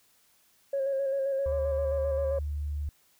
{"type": "tone with vibrato", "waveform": "sine", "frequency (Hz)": 545, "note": "C#5", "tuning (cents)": -29, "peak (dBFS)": -25, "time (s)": [0.73, 2.39], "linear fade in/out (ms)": 5, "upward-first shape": "square", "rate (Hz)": 7.6, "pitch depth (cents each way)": 26}
{"type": "tone", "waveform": "sine", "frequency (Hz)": 73.42, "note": "D2", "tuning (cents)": 0, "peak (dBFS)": -29, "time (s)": [1.46, 2.89], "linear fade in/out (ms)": 0}
{"effects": ["tanh soft clip ceiling -22 dBFS", "white hiss -65 dBFS RMS until 3.19 s"]}